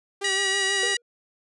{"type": "tone with vibrato", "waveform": "sawtooth", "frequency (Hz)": 392, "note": "G4", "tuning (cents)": 0, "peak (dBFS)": -26, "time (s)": [0.21, 0.95], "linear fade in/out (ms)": 10, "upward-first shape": "sine", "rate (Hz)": 6.2, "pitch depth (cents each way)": 42}
{"type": "harmonic tone", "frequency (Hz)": 962, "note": "B5", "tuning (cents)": -46, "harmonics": [2, 3, 4, 5, 6, 7, 8, 9, 10], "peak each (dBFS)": [-25, -29, -31, -33, -35, -36, -37, -38, -39], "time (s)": [0.24, 0.97], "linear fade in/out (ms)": 5}
{"type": "tone with exponential decay", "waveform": "triangle", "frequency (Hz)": 476.8, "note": "A#4", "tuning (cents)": 39, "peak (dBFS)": -24, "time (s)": [0.83, 1.02], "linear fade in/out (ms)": 2, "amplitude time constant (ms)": 41}
{"effects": ["resampled to 24000 Hz"]}